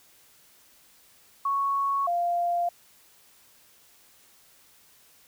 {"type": "tone pair in turn", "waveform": "sine", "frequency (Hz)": [1108.7, 695.5], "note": ["C#6", "F5"], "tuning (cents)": [0, -7], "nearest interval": "minor sixth", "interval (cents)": 807, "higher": "first", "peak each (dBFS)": -23, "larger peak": "neither", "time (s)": [[1.45, 2.07], [2.07, 2.69]], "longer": "neither", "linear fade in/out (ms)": 5, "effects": ["white hiss -58 dBFS RMS until 5.27 s"]}